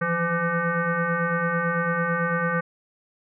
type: tone with frequency modulation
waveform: sine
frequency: 847 Hz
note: G#5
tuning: 34 cents sharp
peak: -21 dBFS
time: 0.01-2.61 s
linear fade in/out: 10 ms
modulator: 337 Hz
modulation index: 2.7
effects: none